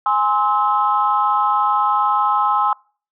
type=chord; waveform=sine; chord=Ab augmented; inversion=none; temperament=equal with one note detuned; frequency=830.6 / 1046.5 / 1292.9 Hz; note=Ab5 / C6 / E6; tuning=0 / 0 / -34 cents; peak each=-18 dBFS; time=0.06-2.73 s; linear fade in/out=2 ms; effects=noise-tail reverb RT60 0.4 s tail -25 dB re dry + tanh soft clip ceiling -4 dBFS